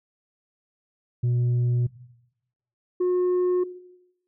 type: tone pair in turn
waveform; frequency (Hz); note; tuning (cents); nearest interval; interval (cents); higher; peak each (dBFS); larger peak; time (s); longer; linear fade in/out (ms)
sine; 121.6 / 361.2; B2 / F#4; -26 / -42; octave + perfect fifth; 1884; second; -17; neither; 1.23-1.87 / 3-3.64; neither; 10
effects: noise-tail reverb RT60 0.9 s tail -19 dB re dry + tanh soft clip ceiling -19 dBFS